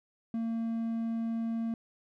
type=tone; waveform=triangle; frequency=228 Hz; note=A#3; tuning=38 cents flat; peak=-28 dBFS; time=0.34-1.74 s; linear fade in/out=2 ms; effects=none